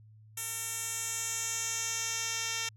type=tone with band-pass filter sweep; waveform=10% pulse; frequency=454.3 Hz; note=A#4; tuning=45 cents flat; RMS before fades=-35 dBFS; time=0.37-2.69 s; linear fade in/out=5 ms; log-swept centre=9700 to 4900 Hz; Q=2.2; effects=added 108 Hz sine -53 dBFS peak until 2.76 s